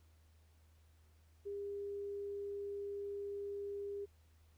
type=tone; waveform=sine; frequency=403 Hz; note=G4; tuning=48 cents sharp; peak=-40 dBFS; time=1.45-4.06 s; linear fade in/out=20 ms; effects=added 79 Hz sine -64 dBFS peak until 4.57 s + pink hiss -75 dBFS RMS until 4.57 s